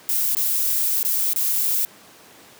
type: noise with dropouts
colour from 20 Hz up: violet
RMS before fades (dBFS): -21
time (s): 0.09-1.85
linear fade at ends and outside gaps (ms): 0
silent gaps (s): 0.349-0.369 / 1.029-1.049 / 1.333-1.36
effects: pink hiss -47 dBFS RMS until 2.59 s + high-pass 200 Hz 12 dB/octave